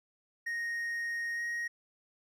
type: tone with pitch glide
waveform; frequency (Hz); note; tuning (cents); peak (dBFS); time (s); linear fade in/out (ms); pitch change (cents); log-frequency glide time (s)
triangle; 1864.7 to 1879.8; A#6 to A#6; 0 to +14; -31; 0.46-1.68; 10; +14; 1.35-1.41
effects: none